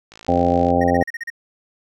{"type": "click train", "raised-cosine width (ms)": 0.2, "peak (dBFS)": -23, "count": 33, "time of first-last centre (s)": [0.12, 0.704], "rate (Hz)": 54.8}
{"type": "harmonic tone", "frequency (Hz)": 87.31, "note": "F2", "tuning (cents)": 0, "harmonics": [1, 2, 3, 4, 5, 6, 7, 8, 9], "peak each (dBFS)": [-25, -25, -20, -29, -25, -21, -23, -28, -20], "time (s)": [0.28, 1.03], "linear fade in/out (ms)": 5}
{"type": "tone bursts", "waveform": "triangle", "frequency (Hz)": 1864.7, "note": "A#6", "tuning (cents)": 0, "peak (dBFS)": -23, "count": 8, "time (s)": [0.81, 1.302], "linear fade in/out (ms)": 5, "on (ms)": 30, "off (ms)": 36}
{"effects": []}